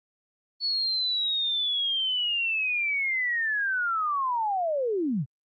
sine linear sweep, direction down, 4435 to 112.2 Hz, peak -24 dBFS, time 0.6-5.26 s, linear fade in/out 50 ms, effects Opus 24 kbps

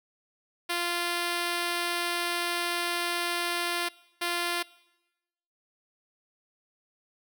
5% pulse tone bursts at uneven times, 347.2 Hz, F4, 10 cents flat, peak -16 dBFS, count 2, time 0.69-3.89 / 4.21-4.63 s, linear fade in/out 10 ms, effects noise-tail reverb RT60 1.0 s tail -23 dB re dry

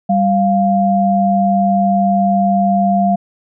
sine tone pair together, 196 / 697.9 Hz, G3 / F5, 0 / -1 cents, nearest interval octave + minor seventh, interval 2199 cents, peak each -13 dBFS, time 0.09-3.16 s, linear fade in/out 10 ms, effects none

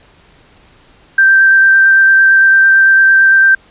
sine tone with vibrato, 1568 Hz, G6, in tune, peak -4 dBFS, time 1.18-3.55 s, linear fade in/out 5 ms, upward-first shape sine, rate 8.9 Hz, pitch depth 10 cents each way, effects pink hiss -46 dBFS RMS until 3.7 s + resampled to 8000 Hz

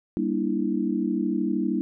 sine chord, E half-diminished seventh, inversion first, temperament just, 197.78 / 237.3 / 296.7 / 329.6 Hz, G3 / Bb3 / D4 / E4, +16 / +31 / +18 / 0 cents, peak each -28 dBFS, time 0.17-1.81 s, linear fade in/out 0 ms, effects none

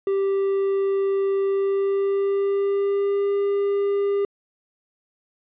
triangle tone with pitch glide, 392 to 401.2 Hz, G4 to G4, 0 to +40 cents, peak -17 dBFS, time 0.07-4.25 s, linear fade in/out 2 ms, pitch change +40 cents, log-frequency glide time 1.44-3.33 s, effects resampled to 8000 Hz

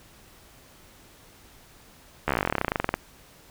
slowing click train, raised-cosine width 0.5 ms, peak -8 dBFS, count 25, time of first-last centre 2.28-2.941 s, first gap 13 ms, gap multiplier 1.06, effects pink hiss -53 dBFS RMS until 3.5 s

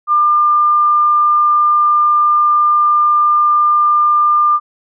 sine tone, 1199 Hz, D6, 36 cents sharp, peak -8 dBFS, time 0.07-4.6 s, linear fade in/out 50 ms, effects none

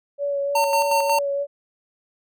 sine tone with vibrato, 565 Hz, C#5, 33 cents sharp, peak -21 dBFS, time 0.18-1.47 s, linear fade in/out 50 ms, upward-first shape sine, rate 3.3 Hz, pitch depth 17 cents each way
square tone with tremolo, 909 Hz, A#5, 44 cents flat, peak -18 dBFS, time 0.55-1.19 s, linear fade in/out 5 ms, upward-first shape square, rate 5.5 Hz, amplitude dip 50%
effects none

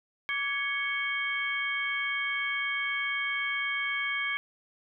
sine tone cluster, 1154 / 1667 / 2218 / 3184 Hz, D6 / G#6 / C#7 / G7, -31 / +6 / 0 / +26 cents, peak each -38 / -34 / -30 / -38 dBFS, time 0.29-4.37 s, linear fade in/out 0 ms, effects none

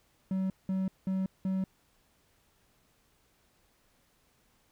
triangle tone bursts, 189.6 Hz, F#3, 43 cents sharp, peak -26 dBFS, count 4, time 0.31-1.64 s, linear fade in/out 2 ms, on 190 ms, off 190 ms, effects pink hiss -69 dBFS RMS until 4.71 s

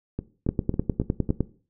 two click trains, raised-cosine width 3 ms, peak -9 / -15 dBFS, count 10 / 5, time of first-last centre 0.49-1.406 / 0.19-1.292 s, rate 9.82 / 3.63 Hz, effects noise-tail reverb RT60 0.4 s tail -17 dB re dry

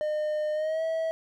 triangle tone with pitch glide, 608 to 647.9 Hz, D#5 to E5, -40 to -30 cents, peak -24 dBFS, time 0.01-1.11 s, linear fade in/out 0 ms, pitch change +110 cents, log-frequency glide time 0.53-0.83 s, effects none

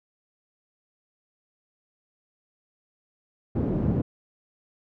pink band-pass noise, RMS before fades -25 dBFS, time 3.55-4.02 s, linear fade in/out 10 ms, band 100 to 280 Hz, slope 12 dB/octave, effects none

